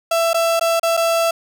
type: tone with dropouts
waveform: 35% pulse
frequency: 666 Hz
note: E5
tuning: 18 cents sharp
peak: -13 dBFS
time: 0.11-1.31 s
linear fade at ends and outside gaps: 5 ms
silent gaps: 0.333-0.343 / 0.596-0.61 / 0.797-0.83 / 0.969-0.973 s
effects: none